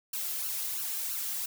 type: noise with flanger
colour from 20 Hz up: blue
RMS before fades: -34 dBFS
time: 0.13-1.46 s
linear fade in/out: 5 ms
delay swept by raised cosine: 0.7 to 2.5 ms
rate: 3 Hz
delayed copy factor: +0.85
effects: none